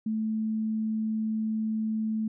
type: tone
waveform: sine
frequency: 218.8 Hz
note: A3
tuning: 9 cents flat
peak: -26 dBFS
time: 0.06-2.28 s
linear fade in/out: 5 ms
effects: none